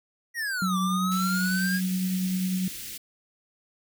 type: exponential two-way sweep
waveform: square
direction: down then up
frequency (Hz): 1935 to 1152 to 1658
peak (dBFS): -28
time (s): 0.34-1.81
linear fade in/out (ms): 50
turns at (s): 0.78
type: tone with tremolo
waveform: sine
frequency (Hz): 185.4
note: F#3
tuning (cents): +4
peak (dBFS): -23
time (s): 0.62-2.68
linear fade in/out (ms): 2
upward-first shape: triangle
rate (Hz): 10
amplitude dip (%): 30
type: band-stop noise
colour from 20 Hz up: white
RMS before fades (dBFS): -38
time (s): 1.11-2.98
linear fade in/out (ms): 10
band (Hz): 360 to 1900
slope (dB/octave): 24
effects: none